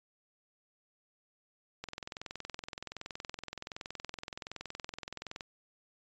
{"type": "click train", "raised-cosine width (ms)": 0.2, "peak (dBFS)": -23, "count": 77, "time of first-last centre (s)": [1.84, 5.408], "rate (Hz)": 21.3, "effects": ["resampled to 16000 Hz"]}